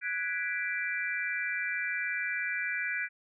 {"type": "chord", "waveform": "sine", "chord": "G# half-diminished seventh", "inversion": "third", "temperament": "equal", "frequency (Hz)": [1480, 1661.2, 1975.5, 2349], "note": ["F#6", "G#6", "B6", "D7"], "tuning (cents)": [0, 0, 0, 0], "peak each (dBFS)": [-36, -36, -36, -35], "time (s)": [0.01, 3.09], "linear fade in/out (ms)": 50, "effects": []}